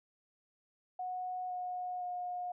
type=tone with pitch steps; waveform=sine; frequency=733 / 725.4 / 717.9 Hz; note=F#5 / F#5 / F5; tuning=-16 / -34 / +48 cents; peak=-36 dBFS; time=0.99-2.52 s; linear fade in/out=5 ms; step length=510 ms; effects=none